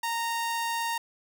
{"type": "tone", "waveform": "sawtooth", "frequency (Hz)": 926, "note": "A#5", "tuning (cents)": -12, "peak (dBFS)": -24, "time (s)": [0.03, 0.98], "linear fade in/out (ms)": 5, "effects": []}